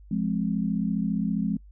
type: chord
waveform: sine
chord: F minor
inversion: none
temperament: just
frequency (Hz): 174.61 / 209.5 / 261.9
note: F3 / Ab3 / C4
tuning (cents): 0 / +15 / +2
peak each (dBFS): -28 / -26 / -31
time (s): 0.11-1.57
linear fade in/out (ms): 5
effects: noise-tail reverb RT60 0.1 s tail -26 dB re dry + added 50 Hz sine -46 dBFS peak until 1.71 s